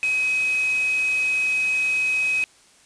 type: tone in noise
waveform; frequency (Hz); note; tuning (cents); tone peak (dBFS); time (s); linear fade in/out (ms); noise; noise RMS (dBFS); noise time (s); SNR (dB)
sine; 2534; D#7; +31; -19; 0.03-2.44; 0; white; -36; 0.03-2.44; +14
effects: white hiss -54 dBFS RMS until 2.85 s + resampled to 22050 Hz